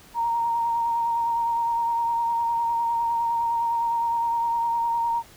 sine tone with vibrato, 931 Hz, A#5, 2 cents flat, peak -21 dBFS, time 0.14-5.23 s, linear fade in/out 50 ms, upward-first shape sine, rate 9.8 Hz, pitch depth 19 cents each way, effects pink hiss -50 dBFS RMS until 5.36 s

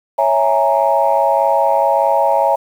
sine chord, A# half-diminished seventh, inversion first, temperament equal, 554.4 / 659.3 / 830.6 / 932.3 Hz, C#5 / E5 / G#5 / A#5, 0 / 0 / 0 / 0 cents, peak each -16 dBFS, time 0.18-2.56 s, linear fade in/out 10 ms, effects tanh soft clip ceiling -1 dBFS + 7-bit

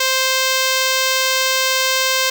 5% pulse tone, 523.3 Hz, C5, in tune, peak -3 dBFS, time 0-2.3 s, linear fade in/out 5 ms, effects none

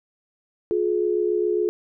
sine tone pair together, 355.9 / 423.2 Hz, F4 / G#4, +33 / +33 cents, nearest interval minor third, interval 300 cents, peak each -22 dBFS, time 0.71-1.69 s, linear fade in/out 0 ms, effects none

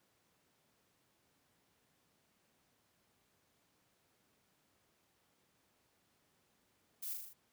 violet noise with echo, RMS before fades -43 dBFS, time 7.02-7.14 s, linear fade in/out 10 ms, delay 39 ms, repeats 5, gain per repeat -3 dB, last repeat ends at 7.335 s, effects pink hiss -75 dBFS RMS until 7.52 s + high-pass 100 Hz 12 dB/octave

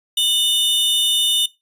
45% pulse tone pair together, 2960 / 3612 Hz, F#7 / A7, 0 / +45 cents, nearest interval minor third, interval 345 cents, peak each -18 dBFS, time 0.17-1.46 s, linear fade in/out 5 ms, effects noise-tail reverb RT60 0.2 s tail -18 dB re dry + resampled to 32000 Hz

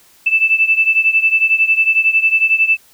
sine beating tone pair, 2637 / 2648 Hz, E7 / E7, 0 / +7 cents, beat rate 11 Hz, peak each -12 / -15 dBFS, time 0.26-2.77 s, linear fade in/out 10 ms, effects white hiss -49 dBFS RMS until 2.93 s

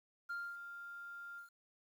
sine tone with ADSR envelope, 1396.9 Hz, F6, in tune, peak -36 dBFS, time 0.29-1.5 s, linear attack 16 ms, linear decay 260 ms, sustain -10 dB, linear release 120 ms, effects tanh soft clip ceiling -38 dBFS + 11-bit

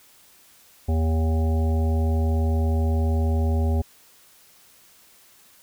harmonic tone, 80 Hz, D#2, 49 cents sharp, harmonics 1 / 3 / 5 / 7 / 9 / 10, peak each -19 / -29 / -33 / -36 / -38 / -39 dBFS, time 0.88-3.82 s, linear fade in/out 10 ms, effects white hiss -54 dBFS RMS until 5.62 s

